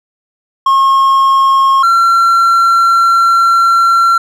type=tone pair in turn; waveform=triangle; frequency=1081 / 1362 Hz; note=C#6 / F6; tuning=-44 / -44 cents; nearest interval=major third; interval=400 cents; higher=second; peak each=-4 dBFS; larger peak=neither; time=0.66-1.83 / 1.83-4.18 s; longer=second; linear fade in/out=5 ms; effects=none